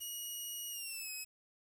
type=tone with pitch glide; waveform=10% pulse; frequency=2897 to 2551 Hz; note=F#7 to D#7; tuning=-37 to +43 cents; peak=-33 dBFS; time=0-1.25 s; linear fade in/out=20 ms; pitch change=-220 cents; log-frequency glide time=0.7-1.09 s; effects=10-bit